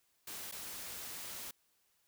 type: noise with dropouts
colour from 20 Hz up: white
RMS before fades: -45 dBFS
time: 0.27-1.51 s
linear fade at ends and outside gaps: 5 ms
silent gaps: 0.514-0.522 s
effects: white hiss -75 dBFS RMS until 2.07 s